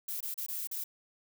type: noise with dropouts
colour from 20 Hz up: violet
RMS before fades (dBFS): -37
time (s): 0.08-0.84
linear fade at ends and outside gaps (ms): 5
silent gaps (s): 0.206-0.227 / 0.342-0.377 / 0.464-0.484 / 0.673-0.713
effects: none